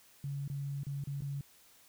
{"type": "tone with dropouts", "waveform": "sine", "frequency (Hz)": 140.2, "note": "C#3", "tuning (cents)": 20, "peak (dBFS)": -35, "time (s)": [0.24, 1.41], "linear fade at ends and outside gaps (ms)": 2, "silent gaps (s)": [[0.478, 0.499], [0.834, 0.867], [1.039, 1.072], [1.207, 1.22]], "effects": ["white hiss -62 dBFS RMS until 1.88 s"]}